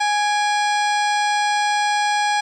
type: harmonic tone with a mistuned harmonic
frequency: 830.6 Hz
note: G#5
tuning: in tune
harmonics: 1 / 2 / 3 / 4 / 5 / 6 / 7 / 9 / 10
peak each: -18 / -24 / -28 / -30 / -32 / -34 / -35 / -37 / -38 dBFS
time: 0-2.41 s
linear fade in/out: 10 ms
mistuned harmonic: 3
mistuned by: -74 cents
effects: 9-bit